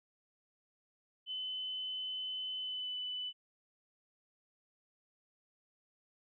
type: tone with pitch glide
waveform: sine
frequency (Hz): 3030 to 2993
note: F#7 to F#7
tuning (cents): +40 to +19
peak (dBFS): -37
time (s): 1.26-3.33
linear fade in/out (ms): 50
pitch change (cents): -21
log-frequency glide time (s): 2.58-2.96
effects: none